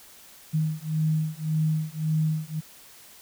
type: beating tone pair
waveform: sine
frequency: 155.56 / 157.36 Hz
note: D#3 / D#3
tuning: 0 / +20 cents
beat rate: 1.8 Hz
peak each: -26 dBFS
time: 0.53-2.61 s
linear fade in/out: 20 ms
effects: white hiss -50 dBFS RMS until 3.21 s